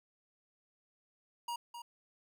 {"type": "tone with echo", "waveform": "square", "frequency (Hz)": 949, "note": "A#5", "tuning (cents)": 31, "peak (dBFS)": -37, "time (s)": [1.48, 1.56], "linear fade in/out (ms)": 5, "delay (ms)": 260, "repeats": 1, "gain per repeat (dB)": -8, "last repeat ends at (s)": 1.82, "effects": []}